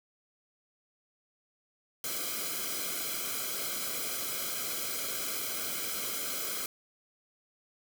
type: noise with comb filter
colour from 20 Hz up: white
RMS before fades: -35 dBFS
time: 2.04-6.66 s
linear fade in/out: 2 ms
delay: 1.1 ms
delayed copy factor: -0.9
effects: none